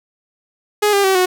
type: tone with pitch steps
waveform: sawtooth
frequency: 417.4 / 399.7 / 382.8 / 366.5 Hz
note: G#4 / G4 / G4 / F#4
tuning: +9 / +34 / -41 / -16 cents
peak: -8 dBFS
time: 0.82-1.26 s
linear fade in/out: 10 ms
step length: 110 ms
effects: none